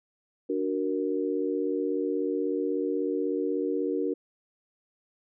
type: chord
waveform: sine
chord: D augmented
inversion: none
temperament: equal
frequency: 293.7 / 370 / 466.2 Hz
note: D4 / F#4 / A#4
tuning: 0 / 0 / 0 cents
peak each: -30 dBFS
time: 0.49-4.14 s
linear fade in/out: 10 ms
effects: none